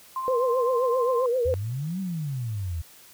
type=tone with tremolo; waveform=sine; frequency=1046.5 Hz; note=C6; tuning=in tune; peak=-25 dBFS; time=0.16-1.26 s; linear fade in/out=2 ms; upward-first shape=triangle; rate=12 Hz; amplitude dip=45%
type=tone with vibrato; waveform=sine; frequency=493.5 Hz; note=B4; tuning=1 cent flat; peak=-21 dBFS; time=0.28-1.54 s; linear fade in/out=0 ms; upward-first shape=triangle; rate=7.6 Hz; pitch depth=120 cents each way
type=exponential two-way sweep; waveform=sine; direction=up then down; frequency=77.78 to 196 to 77.78 Hz; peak=-27 dBFS; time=1.45-2.82 s; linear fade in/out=10 ms; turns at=2 s
effects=white hiss -51 dBFS RMS until 3.13 s